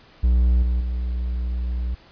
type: tone with level steps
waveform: triangle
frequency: 60.9 Hz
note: B1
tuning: 24 cents flat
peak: -12 / -16 / -20 dBFS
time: 0.23-1.95 s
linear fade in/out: 10 ms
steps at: 0.62 / 0.8 s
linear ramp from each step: 10 ms
effects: pink hiss -51 dBFS RMS until 2.11 s + resampled to 11025 Hz